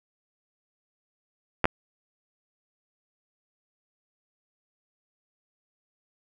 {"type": "clicks", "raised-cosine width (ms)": 0.5, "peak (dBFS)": -5, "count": 2, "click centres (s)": [1.643, 1.655], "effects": []}